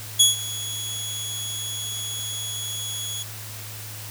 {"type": "tone with ADSR envelope", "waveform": "20% pulse", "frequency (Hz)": 3356, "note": "G#7", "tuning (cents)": 17, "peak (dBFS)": -5, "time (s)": [0.19, 3.23], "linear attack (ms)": 13, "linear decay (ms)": 150, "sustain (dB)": -18, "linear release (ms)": 6, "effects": ["added 106 Hz sine -38 dBFS peak until 4.1 s", "white hiss -38 dBFS RMS until 4.1 s"]}